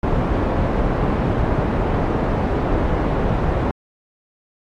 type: low-pass noise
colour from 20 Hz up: pink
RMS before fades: -19 dBFS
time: 0.03-3.71 s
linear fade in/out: 2 ms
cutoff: 920 Hz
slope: 12 dB/octave
effects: AAC 48 kbps